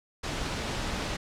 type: noise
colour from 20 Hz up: pink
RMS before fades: -32 dBFS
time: 0.23-1.17 s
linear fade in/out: 10 ms
effects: low-pass 6000 Hz 12 dB/octave